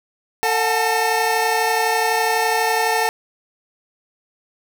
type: tone cluster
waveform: square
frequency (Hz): 448.9 / 730 / 859 / 891 / 1808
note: A4 / F#5 / A5 / A5 / A6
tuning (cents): +35 / -24 / -42 / +22 / +47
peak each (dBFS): -24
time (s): 0.43-3.09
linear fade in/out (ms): 0
effects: none